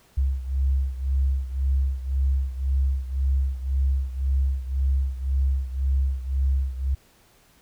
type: beating tone pair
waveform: sine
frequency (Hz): 66.6 / 68.5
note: C2 / C#2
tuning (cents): +31 / -20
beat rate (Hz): 1.9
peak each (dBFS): -22 / -26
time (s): 0.17-6.95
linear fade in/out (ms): 10
effects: pink hiss -58 dBFS RMS until 7.61 s